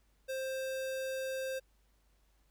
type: tone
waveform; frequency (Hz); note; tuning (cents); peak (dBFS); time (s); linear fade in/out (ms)
square; 527; C5; +12; -36; 0.28-1.6; 20
effects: added 50 Hz sine -68 dBFS peak until 2.5 s + pink hiss -75 dBFS RMS until 2.5 s